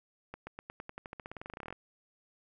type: accelerating click train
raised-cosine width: 0.5 ms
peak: -27 dBFS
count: 24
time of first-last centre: 0.34-1.726 s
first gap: 130 ms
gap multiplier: 0.92
effects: none